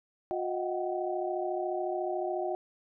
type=tone cluster; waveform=sine; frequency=360.6 / 626 / 729 / 763 Hz; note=F#4 / D#5 / F#5 / G5; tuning=-45 / +10 / -26 / -47 cents; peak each=-33 / -35 / -38 / -37 dBFS; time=0.31-2.55 s; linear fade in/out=0 ms; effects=none